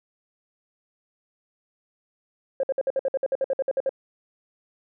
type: tone bursts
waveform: sine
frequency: 537 Hz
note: C5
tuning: 45 cents sharp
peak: -19 dBFS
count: 15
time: 2.6-3.893 s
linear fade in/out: 2 ms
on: 33 ms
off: 57 ms
effects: tanh soft clip ceiling -16 dBFS